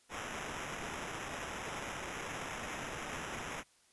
blue noise with sample-and-hold, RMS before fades -42 dBFS, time 0.09-3.64 s, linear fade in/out 50 ms, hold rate 4410 Hz, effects white hiss -68 dBFS RMS until 3.92 s + resampled to 24000 Hz

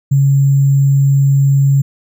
sine tone with sample-and-hold, 138.59 Hz, C#3, in tune, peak -7 dBFS, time 0.11-1.82 s, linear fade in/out 10 ms, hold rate 7350 Hz, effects none

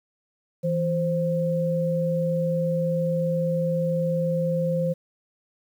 sine tone pair together, 165 / 523.8 Hz, E3 / C5, +2 / +2 cents, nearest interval octave + minor sixth, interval 2000 cents, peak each -24 dBFS, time 0.63-4.94 s, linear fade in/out 20 ms, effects 9-bit

